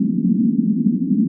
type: band-pass noise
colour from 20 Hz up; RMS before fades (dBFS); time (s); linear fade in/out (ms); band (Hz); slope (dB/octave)
white; -17; 0-1.28; 10; 190 to 250; 48
effects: none